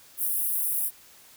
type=high-pass noise; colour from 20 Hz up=pink; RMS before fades=-27 dBFS; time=0.17-0.91 s; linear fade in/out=50 ms; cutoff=10000 Hz; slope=48 dB/octave; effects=white hiss -53 dBFS RMS until 1.36 s